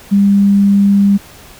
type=tone; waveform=sine; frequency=200 Hz; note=G3; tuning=35 cents sharp; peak=-6 dBFS; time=0.11-1.18 s; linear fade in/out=20 ms; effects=pink hiss -38 dBFS RMS until 1.59 s